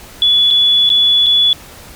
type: tone with dropouts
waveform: sine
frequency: 3420 Hz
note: A7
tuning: 50 cents flat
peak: -7 dBFS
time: 0.22-1.53 s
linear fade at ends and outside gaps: 1 ms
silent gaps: 0.505-0.509 / 0.892-0.901 / 1.262-1.266 s
effects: pink hiss -36 dBFS RMS until 1.95 s + MP3 96 kbps